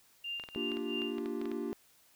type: tone with tremolo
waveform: sine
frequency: 2794 Hz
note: F7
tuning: in tune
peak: -35 dBFS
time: 0.24-1.19 s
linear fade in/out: 5 ms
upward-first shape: sine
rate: 3 Hz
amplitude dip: 90%
type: clicks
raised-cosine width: 0.3 ms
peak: -30 dBFS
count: 12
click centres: 0.398 / 0.438 / 0.488 / 0.549 / 0.718 / 0.77 / 1.019 / 1.183 / 1.259 / 1.415 / 1.456 / 1.516 s
type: chord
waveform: triangle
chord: G minor seventh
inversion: first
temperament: equal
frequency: 233.1 / 293.7 / 349.2 / 392 Hz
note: Bb3 / D4 / F4 / G4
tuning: 0 / 0 / 0 / 0 cents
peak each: -38 dBFS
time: 0.56-1.73 s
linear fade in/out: 0 ms
effects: white hiss -65 dBFS RMS until 2.15 s